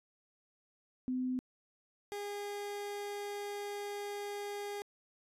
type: tone pair in turn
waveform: sine / 30% pulse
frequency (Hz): 254.6 / 408.1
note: C4 / G#4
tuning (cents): -47 / -30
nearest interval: minor sixth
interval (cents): 817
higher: second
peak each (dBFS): -32 / -36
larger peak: first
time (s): 1.08-1.39 / 2.12-4.82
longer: second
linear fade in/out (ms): 0
effects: resampled to 32000 Hz